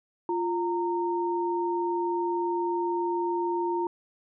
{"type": "tone pair together", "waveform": "sine", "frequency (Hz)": [348.4, 921.8], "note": ["F4", "A#5"], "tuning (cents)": [-4, -20], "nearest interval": "octave + perfect fourth", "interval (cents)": 1684, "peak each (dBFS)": [-27, -29], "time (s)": [0.29, 3.87], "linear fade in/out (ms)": 2, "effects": []}